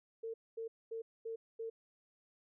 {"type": "tone bursts", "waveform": "sine", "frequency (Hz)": 452.4, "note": "A4", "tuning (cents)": 48, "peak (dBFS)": -39, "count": 5, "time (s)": [0.23, 1.7], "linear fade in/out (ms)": 10, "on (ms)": 110, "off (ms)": 230, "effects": []}